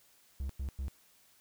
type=tone bursts; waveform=triangle; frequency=67.4 Hz; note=C#2; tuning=48 cents flat; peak=-32 dBFS; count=3; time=0.4-0.882 s; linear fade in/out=0 ms; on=94 ms; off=100 ms; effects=white hiss -65 dBFS RMS until 1.4 s